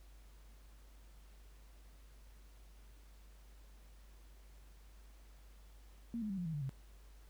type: tone with pitch steps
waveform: sine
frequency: 233.1 / 212.5 / 193.76 / 176.66 / 161.06 / 146.84 / 133.88 Hz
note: A#3 / G#3 / G3 / F3 / E3 / D3 / C3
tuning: 0 / +40 / -20 / +20 / -40 / 0 / +40 cents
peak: -37 dBFS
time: 6.14-6.693 s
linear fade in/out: 0 ms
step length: 79 ms
effects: added 50 Hz sine -56 dBFS peak until 7.29 s + pink hiss -68 dBFS RMS until 7.29 s